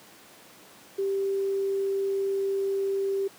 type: tone with quantisation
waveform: sine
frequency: 392 Hz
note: G4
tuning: in tune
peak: -24 dBFS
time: 0.98-3.28 s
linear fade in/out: 10 ms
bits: 9
effects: pink hiss -51 dBFS RMS until 3.38 s + high-pass 200 Hz 12 dB/octave